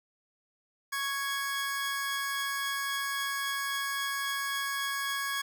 sawtooth tone pair together, 1108.7 / 1661.2 Hz, C#6 / G#6, 0 / 0 cents, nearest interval perfect fifth, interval 700 cents, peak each -31 / -29 dBFS, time 0.92-5.42 s, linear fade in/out 10 ms, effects none

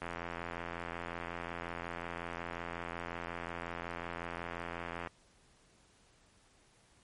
click train, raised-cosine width 0.5 ms, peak -24 dBFS, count 433, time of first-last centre 0.02-5.073 s, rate 85.5 Hz, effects pink hiss -66 dBFS RMS until 7.03 s + MP3 48 kbps

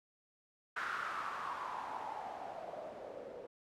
blue noise with low-pass filter sweep, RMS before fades -43 dBFS, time 0.76-3.47 s, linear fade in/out 10 ms, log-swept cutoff 1500 to 480 Hz, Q 5.3, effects none

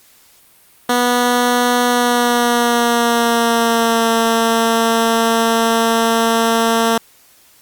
10% pulse tone with pitch glide, 244.5 to 228.1 Hz, B3 to A#3, -17 to -37 cents, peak -4 dBFS, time 0.89-6.98 s, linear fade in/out 5 ms, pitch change -120 cents, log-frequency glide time 1.85-4.08 s, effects white hiss -49 dBFS RMS until 7.61 s + Opus 48 kbps

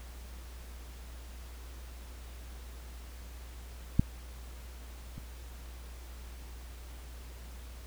clicks, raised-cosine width 5 ms, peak -10 / -29 dBFS, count 2, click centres 3.995 / 5.18 s, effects added 60 Hz sine -44 dBFS peak until 7.86 s + pink hiss -54 dBFS RMS until 7.86 s

